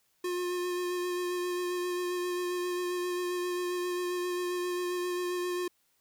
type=tone with vibrato; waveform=square; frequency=356.9 Hz; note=F4; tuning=38 cents sharp; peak=-31 dBFS; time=0.24-5.68 s; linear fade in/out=5 ms; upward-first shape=sine; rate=7.5 Hz; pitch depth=16 cents each way; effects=white hiss -72 dBFS RMS until 6 s